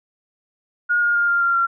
sine tone with pitch steps, 1434 / 1421.6 / 1409.4 / 1397.2 / 1385.2 / 1373.2 Hz, F6 / F6 / F6 / F6 / F6 / F6, +45 / +30 / +15 / 0 / -15 / -30 cents, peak -15 dBFS, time 0.89-1.67 s, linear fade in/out 20 ms, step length 130 ms, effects none

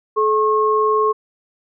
sine tone pair together, 430.1 / 1083.8 Hz, A4 / C#6, -39 / -39 cents, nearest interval octave + major third, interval 1600 cents, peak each -16 dBFS, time 0.16-1.13 s, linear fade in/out 20 ms, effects none

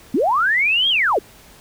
sine linear two-way sweep, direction up then down, 210 to 3322 to 324.3 Hz, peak -14 dBFS, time 0.14-1.19 s, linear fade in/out 5 ms, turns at 0.89 s, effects pink hiss -46 dBFS RMS until 1.6 s

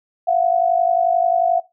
sine tone pair together, 680 / 731.3 Hz, F5 / F#5, -46 / -20 cents, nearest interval minor second, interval 126 cents, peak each -17 dBFS, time 0.27-1.6 s, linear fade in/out 10 ms, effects noise-tail reverb RT60 0.2 s tail -17 dB re dry

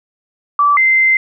sine tone pair in turn, 1159 / 2077 Hz, D6 / C7, -23 / -13 cents, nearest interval minor seventh, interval 1010 cents, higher second, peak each -8 dBFS, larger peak neither, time 0.59-0.77 / 0.77-1.17 s, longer second, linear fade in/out 2 ms, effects none

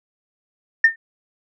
sine tone with exponential decay, 1814 Hz, A#6, 48 cents flat, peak -4 dBFS, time 0.84-0.96 s, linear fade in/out 5 ms, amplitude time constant 25 ms, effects tanh soft clip ceiling -3 dBFS

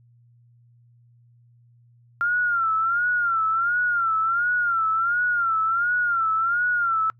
sine tone with vibrato, 1383 Hz, F6, 17 cents flat, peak -19 dBFS, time 2.21-7.1 s, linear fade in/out 0 ms, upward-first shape sine, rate 1.4 Hz, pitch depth 100 cents each way, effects noise-tail reverb RT60 0.1 s tail -25 dB re dry + added 119 Hz sine -53 dBFS peak until 7.19 s

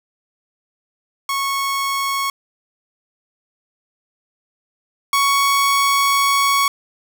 sawtooth tone pair in turn, 1102 / 1114.2 Hz, C#6 / C#6, -11 / +9 cents, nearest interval unison, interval 20 cents, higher second, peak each -15 / -10 dBFS, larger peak second, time 1.29-2.3 / 5.13-6.68 s, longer second, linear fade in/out 2 ms, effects none

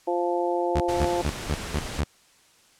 harmonic tone, 174.61 Hz, F3, in tune, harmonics 2 / 3 / 4 / 5, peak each -26 / -28 / -29 / -30 dBFS, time 0.07-1.22 s, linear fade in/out 10 ms
sawtooth tone bursts, 74.1 Hz, D2, 16 cents sharp, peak -18 dBFS, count 6, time 0.75-2.042 s, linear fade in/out 10 ms, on 57 ms, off 190 ms
pink noise, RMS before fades -34 dBFS, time 0.88-2.01 s, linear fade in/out 10 ms
effects white hiss -58 dBFS RMS until 2.79 s + low-pass 9000 Hz 12 dB/octave

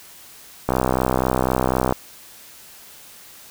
click train, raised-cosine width 1 ms, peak -4 dBFS, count 80, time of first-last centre 0.69-1.924 s, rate 64 Hz, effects white hiss -44 dBFS RMS until 3.5 s

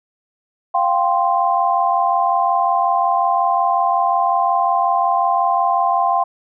sine chord, F suspended second, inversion none, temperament equal, 698.5 / 784 / 1046.5 Hz, F5 / G5 / C6, 0 / 0 / 0 cents, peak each -18 dBFS, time 0.74-6.24 s, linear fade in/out 10 ms, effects none

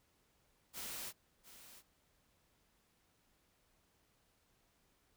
white noise with echo, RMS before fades -45 dBFS, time 0.73-1.13 s, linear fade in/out 50 ms, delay 700 ms, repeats 1, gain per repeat -13 dB, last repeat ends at 1.83 s, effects pink hiss -75 dBFS RMS until 5.16 s

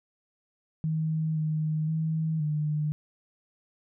sine tone with pitch steps, 158.1 / 155.4 / 159.3 / 151.1 Hz, D#3 / D#3 / D#3 / D3, +28 / -2 / +41 / +50 cents, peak -25 dBFS, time 0.84-2.92 s, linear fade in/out 0 ms, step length 520 ms, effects none

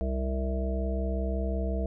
harmonic tone with a mistuned harmonic, 65.5 Hz, C2, 2 cents sharp, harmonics 1 / 3 / 5 / 7 / 9 / 10, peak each -28 / -35 / -40 / -38 / -44 / -37 dBFS, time 0.01-1.86 s, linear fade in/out 0 ms, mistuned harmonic 1, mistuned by -16 cents, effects none

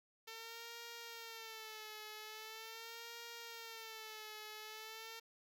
5% pulse tone with vibrato, 447.5 Hz, A4, 29 cents sharp, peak -37 dBFS, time 0.27-5.2 s, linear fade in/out 10 ms, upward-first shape sine, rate 0.42 Hz, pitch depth 77 cents each way, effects none

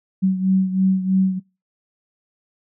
sine beating tone pair, 188.5 / 191.6 Hz, F#3 / G3, +32 / -39 cents, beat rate 3.1 Hz, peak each -16 / -22 dBFS, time 0.22-1.4 s, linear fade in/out 20 ms, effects noise-tail reverb RT60 0.3 s tail -26 dB re dry

